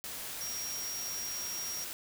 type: tone in noise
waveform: sine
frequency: 5630 Hz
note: F8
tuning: 13 cents sharp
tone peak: -37 dBFS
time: 0.41-1.84 s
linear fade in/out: 0 ms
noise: white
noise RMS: -41 dBFS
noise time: 0.04-1.93 s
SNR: +1 dB
effects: none